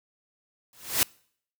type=noise with exponential growth; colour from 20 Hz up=white; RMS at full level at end=-19 dBFS; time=0.73-1.03 s; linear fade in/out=1 ms; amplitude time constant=64 ms; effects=noise-tail reverb RT60 0.6 s tail -26 dB re dry